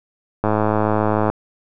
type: click train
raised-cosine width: 1 ms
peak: -4 dBFS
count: 93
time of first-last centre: 0.44-1.3 s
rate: 107 Hz
effects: none